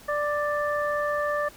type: harmonic tone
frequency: 589 Hz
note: D5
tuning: 5 cents sharp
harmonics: 1 / 2 / 3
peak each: -26 / -29 / -31 dBFS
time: 0.08-1.49 s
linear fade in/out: 10 ms
effects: pink hiss -49 dBFS RMS until 1.56 s